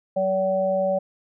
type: harmonic tone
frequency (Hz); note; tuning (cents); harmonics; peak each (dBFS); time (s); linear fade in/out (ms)
190.1; F#3; +47; 1 / 3 / 4; -30 / -20 / -29; 0.16-0.99; 10
effects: none